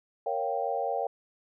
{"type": "chord", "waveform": "sine", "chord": "G half-diminished seventh", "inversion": "first", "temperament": "equal", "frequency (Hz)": [466.2, 554.4, 698.5, 784], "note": ["Bb4", "Db5", "F5", "G5"], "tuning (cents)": [0, 0, 0, 0], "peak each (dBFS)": [-34, -33, -33, -32], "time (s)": [0.26, 1.07], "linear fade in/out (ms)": 5, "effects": []}